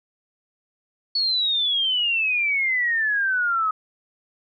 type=exponential sweep; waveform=sine; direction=down; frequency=4435 to 1261 Hz; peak=-19 dBFS; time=1.15-3.71 s; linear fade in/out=5 ms; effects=none